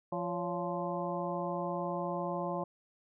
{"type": "harmonic tone with a mistuned harmonic", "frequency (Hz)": 173.9, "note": "F3", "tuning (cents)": -7, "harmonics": [1, 2, 3, 4, 5, 6], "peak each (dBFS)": [-39, -40, -38, -40, -41, -41], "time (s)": [0.12, 2.64], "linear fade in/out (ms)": 5, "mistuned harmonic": 3, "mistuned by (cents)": 110, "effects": []}